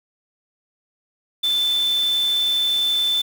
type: tone in noise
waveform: sine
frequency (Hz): 3528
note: A7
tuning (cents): +4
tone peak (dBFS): -17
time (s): 1.43-3.22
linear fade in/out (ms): 10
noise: white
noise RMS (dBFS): -35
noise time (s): 1.43-3.22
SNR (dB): +15
effects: none